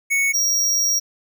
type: tone pair in turn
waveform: square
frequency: 2217 / 5656 Hz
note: C#7 / F8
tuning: 0 / +21 cents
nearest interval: octave + major third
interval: 1621 cents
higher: second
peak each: -17 dBFS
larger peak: neither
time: 0.1-0.33 / 0.33-1 s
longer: second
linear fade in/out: 20 ms
effects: none